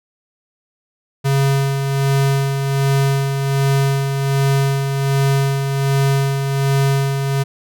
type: tone with tremolo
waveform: square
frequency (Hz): 137.5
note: C#3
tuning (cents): -14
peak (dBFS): -13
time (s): 1.24-7.44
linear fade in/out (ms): 20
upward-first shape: sine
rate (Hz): 1.3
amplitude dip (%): 45
effects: none

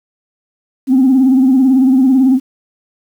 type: tone with vibrato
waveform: sine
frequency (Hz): 261.6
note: C4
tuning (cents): 0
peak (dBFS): -5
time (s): 0.87-2.4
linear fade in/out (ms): 50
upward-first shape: sine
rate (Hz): 18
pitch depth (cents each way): 75
effects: tanh soft clip ceiling -3 dBFS + 7-bit

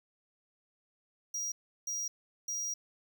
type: tone bursts at uneven times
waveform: square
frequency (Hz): 5730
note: F8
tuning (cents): +44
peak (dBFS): -34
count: 3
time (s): 1.34-1.52 / 1.87-2.08 / 2.48-2.74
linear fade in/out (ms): 5
effects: none

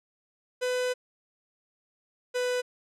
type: tone pair in turn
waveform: 45% pulse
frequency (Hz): 501 / 497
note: B4 / B4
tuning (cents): +25 / +11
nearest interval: unison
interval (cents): 14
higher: first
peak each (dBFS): -26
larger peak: neither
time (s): 0.61-0.94 / 2.34-2.62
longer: first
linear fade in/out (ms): 20
effects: low-pass 9000 Hz 12 dB/octave

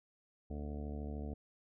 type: harmonic tone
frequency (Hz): 73.42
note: D2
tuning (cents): 0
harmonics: 1 / 2 / 3 / 4 / 5 / 6 / 7 / 8 / 9 / 10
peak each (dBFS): -41 / -50 / -46 / -50 / -61 / -51 / -58 / -57 / -58 / -58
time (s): 0.5-1.34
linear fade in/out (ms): 5
effects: none

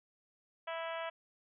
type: harmonic tone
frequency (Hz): 329.2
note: E4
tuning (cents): -2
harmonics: 2 / 3 / 4 / 5 / 6 / 7 / 8 / 9 / 10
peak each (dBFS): -40 / -44 / -46 / -48 / -50 / -51 / -52 / -53 / -54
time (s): 0.67-1.1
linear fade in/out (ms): 10
effects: none

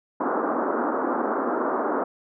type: band-pass noise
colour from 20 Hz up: pink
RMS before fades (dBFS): -25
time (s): 0.2-2.04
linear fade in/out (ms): 5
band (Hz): 240 to 1400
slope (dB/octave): 48
effects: none

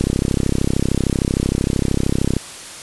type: click train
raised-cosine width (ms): 3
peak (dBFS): -4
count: 79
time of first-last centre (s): 0.01-2.366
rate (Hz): 33.1
effects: white hiss -34 dBFS RMS until 2.82 s + resampled to 24000 Hz

